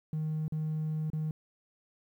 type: tone with dropouts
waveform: triangle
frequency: 155.56 Hz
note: D#3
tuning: in tune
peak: -27 dBFS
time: 0.13-1.31 s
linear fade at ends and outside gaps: 2 ms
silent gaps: 0.481-0.522 / 1.102-1.132 s
effects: tanh soft clip ceiling -26 dBFS + 11-bit